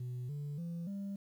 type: tone with pitch steps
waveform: sine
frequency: 124.3 / 145.28 / 169.8 / 198.46 Hz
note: B2 / D3 / F3 / G3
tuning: +12 / -18 / -48 / +22 cents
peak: -35 dBFS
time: 0-1.16 s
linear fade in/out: 5 ms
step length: 290 ms
effects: tanh soft clip ceiling -37 dBFS + 11-bit